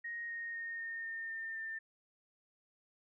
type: tone with pitch steps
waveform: sine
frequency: 1871 / 1858.1 / 1845.2 / 1832.5 / 1819.8 / 1807.3 / 1794.8 Hz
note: A#6 / A#6 / A#6 / A#6 / A#6 / A6 / A6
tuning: +6 / -6 / -18 / -30 / -42 / +46 / +34 cents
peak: -39 dBFS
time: 0.04-1.79 s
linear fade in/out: 10 ms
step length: 250 ms
effects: none